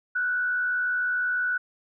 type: tone with frequency modulation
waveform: sine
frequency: 1480 Hz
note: F#6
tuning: in tune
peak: -23 dBFS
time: 0.15-1.58 s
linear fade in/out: 10 ms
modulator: 73.9 Hz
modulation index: 0.46
effects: none